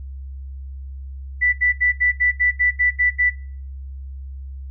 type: tone bursts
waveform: sine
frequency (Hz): 1975.5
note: B6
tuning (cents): 0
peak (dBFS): -14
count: 10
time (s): 1.41-3.303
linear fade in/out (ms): 20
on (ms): 120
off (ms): 77
effects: noise-tail reverb RT60 0.5 s tail -20 dB re dry + added 67 Hz sine -30 dBFS peak until 4.7 s